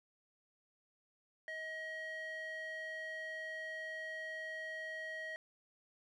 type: tone with band-pass filter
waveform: square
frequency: 633 Hz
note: D#5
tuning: 30 cents sharp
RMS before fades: -44 dBFS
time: 1.48-5.36 s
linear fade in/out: 0 ms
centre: 1600 Hz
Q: 6.1
effects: none